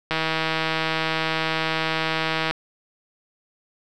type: click train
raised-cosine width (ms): 0.3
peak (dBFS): -7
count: 385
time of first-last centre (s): 0.11-2.51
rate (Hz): 160
effects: none